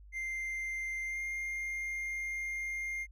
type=tone with pitch glide; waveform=triangle; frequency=2093 to 2114 Hz; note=C7 to C7; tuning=0 to +17 cents; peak=-33 dBFS; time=0.12-3.07 s; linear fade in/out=50 ms; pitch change=+17 cents; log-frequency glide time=1.03-1.2 s; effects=added 50 Hz sine -51 dBFS peak until 3.11 s